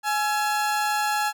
30% pulse tone pair together, 840.9 / 1350 Hz, G#5 / E6, +21 / +41 cents, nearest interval minor sixth, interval 820 cents, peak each -20 / -27 dBFS, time 0.03-1.33 s, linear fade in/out 50 ms, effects none

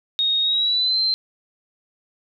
sine tone with pitch glide, 3732 to 4117 Hz, A#7 to C8, +1 to -29 cents, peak -17 dBFS, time 0.19-1.14 s, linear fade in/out 0 ms, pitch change +170 cents, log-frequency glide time 0.41-0.99 s, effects none

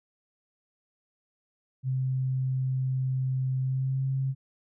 sine tone with pitch glide, 130.6 to 133.73 Hz, C3 to C3, -3 to +38 cents, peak -25 dBFS, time 1.83-4.35 s, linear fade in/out 50 ms, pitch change +41 cents, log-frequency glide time 3.61-4.04 s, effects none

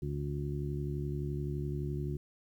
harmonic tone, 71.7 Hz, D2, 41 cents flat, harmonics 1 / 2 / 3 / 4 / 5, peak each -39 / -35 / -46 / -45 / -41 dBFS, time 0.02-2.17 s, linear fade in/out 5 ms, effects 11-bit

